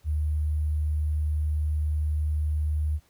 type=tone with sample-and-hold; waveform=sine; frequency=75.9 Hz; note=D#2; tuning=42 cents flat; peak=-23 dBFS; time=0.04-3 s; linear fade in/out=50 ms; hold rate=11025 Hz; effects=pink hiss -64 dBFS RMS until 3.09 s